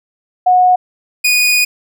sine / sawtooth tone pair in turn, 730 / 2469 Hz, F#5 / D#7, -24 / -14 cents, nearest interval octave + major sixth, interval 2110 cents, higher second, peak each -6 dBFS, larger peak neither, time 0.46-0.76 / 1.24-1.65 s, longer second, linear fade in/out 10 ms, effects none

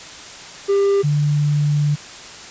triangle / sine tone pair in turn, 398 / 147.07 Hz, G4 / D3, +26 / +3 cents, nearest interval octave + perfect fourth, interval 1723 cents, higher first, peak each -11 / -14 dBFS, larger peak first, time 0.68-1.03 / 1.03-1.96 s, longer second, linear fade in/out 20 ms, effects white hiss -36 dBFS RMS until 2.5 s + resampled to 16000 Hz

